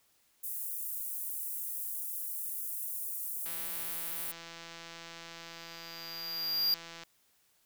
pink high-pass noise, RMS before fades -38 dBFS, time 0.43-4.32 s, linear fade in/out 10 ms, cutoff 11000 Hz, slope 24 dB/octave
click train, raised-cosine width 0.2 ms, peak -29 dBFS, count 598, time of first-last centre 3.46-7.035 s, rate 167 Hz
square tone with exponential growth, 4784 Hz, D8, 31 cents sharp, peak -25 dBFS, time 5.31-6.74 s, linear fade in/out 0 ms, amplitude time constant 310 ms
effects white hiss -70 dBFS RMS until 7.65 s

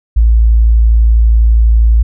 sine tone, 56.1 Hz, A1, 34 cents sharp, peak -4 dBFS, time 0.16-2.03 s, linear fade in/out 10 ms, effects none

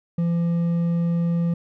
triangle tone with hard clipping, 170 Hz, F3, 46 cents flat, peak -20 dBFS, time 0.18-1.54 s, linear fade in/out 5 ms, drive 7 dB, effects none

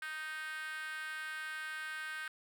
5% pulse tone with high-pass filter, 311.1 Hz, D#4, in tune, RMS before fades -42 dBFS, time 0.02-2.28 s, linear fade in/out 2 ms, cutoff 1500 Hz, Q 6.2, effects none

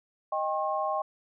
sine tone cluster, 623 / 792 / 1079 Hz, D#5 / G5 / C#6, +2 / +18 / -47 cents, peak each -31 dBFS, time 0.32-1.02 s, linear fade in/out 5 ms, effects none

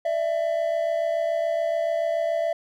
triangle tone pair together, 598 / 665 Hz, D5 / E5, +31 / +15 cents, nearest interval major second, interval 184 cents, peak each -26 / -21 dBFS, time 0.05-2.53 s, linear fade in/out 5 ms, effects none

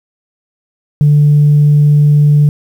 sine tone, 147.3 Hz, D3, 6 cents sharp, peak -3 dBFS, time 1.01-2.49 s, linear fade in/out 0 ms, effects tanh soft clip ceiling -1 dBFS + 7-bit

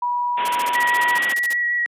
sine tone, 972 Hz, B5, 28 cents flat, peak -19 dBFS, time 0.02-1.18 s, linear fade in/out 5 ms
white low-pass noise, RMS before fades -29 dBFS, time 0.37-1.34 s, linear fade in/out 10 ms, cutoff 3400 Hz, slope 96 dB/octave
white noise bursts, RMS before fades -30 dBFS, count 16, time 0.45-1.534 s, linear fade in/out 5 ms, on 34 ms, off 36 ms
sine tone with vibrato, 1922 Hz, B6, 48 cents flat, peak -18 dBFS, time 0.75-1.86 s, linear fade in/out 0 ms, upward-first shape square, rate 6.3 Hz, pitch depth 10 cents each way
effects high-pass 300 Hz 12 dB/octave + resampled to 32000 Hz

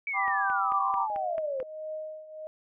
sine exponential sweep, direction down, 2306 to 506 Hz, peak -29 dBFS, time 0.07-1.63 s, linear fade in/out 2 ms
sine chord, G major, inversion none, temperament equal, 784 / 987.8 / 1174.7 Hz, G5 / B5 / D6, 0 / 0 / 0 cents, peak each -30 / -32 / -29 dBFS, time 0.13-1.08 s, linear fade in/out 50 ms
click train, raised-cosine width 0.5 ms, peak -27 dBFS, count 7, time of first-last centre 0.28-1.602 s, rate 4.54 Hz
sine tone with tremolo, 622.3 Hz, D#5, in tune, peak -32 dBFS, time 1.1-2.47 s, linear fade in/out 0 ms, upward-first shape triangle, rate 1.5 Hz, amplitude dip 80%
effects none

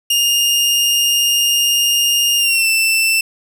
sawtooth tone with pitch glide, 2827 to 2668 Hz, F7 to E7, +20 to +20 cents, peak -9 dBFS, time 0.1-3.21 s, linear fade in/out 5 ms, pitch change -100 cents, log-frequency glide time 2.37-2.67 s, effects none

